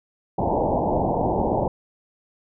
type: low-pass noise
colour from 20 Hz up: white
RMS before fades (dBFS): -22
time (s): 0.38-1.68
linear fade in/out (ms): 5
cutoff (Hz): 930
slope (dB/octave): 96
effects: none